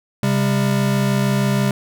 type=tone pair together; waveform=square; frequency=133.68 / 200 Hz; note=C3 / G3; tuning=+38 / +35 cents; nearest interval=perfect fifth; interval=697 cents; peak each=-19 dBFS; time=0.23-1.71 s; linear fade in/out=2 ms; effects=none